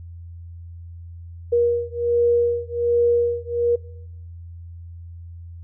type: beating tone pair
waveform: sine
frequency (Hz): 474.9 / 476.2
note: A#4 / A#4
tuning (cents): +32 / +37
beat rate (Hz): 1.3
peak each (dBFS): -20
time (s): 1.52-3.76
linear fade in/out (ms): 10
effects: noise-tail reverb RT60 0.8 s tail -23 dB re dry + added 85 Hz sine -35 dBFS peak until 5.63 s